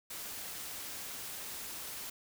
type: noise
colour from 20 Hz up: white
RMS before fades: -43 dBFS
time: 0.1-2.1 s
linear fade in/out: 5 ms
effects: none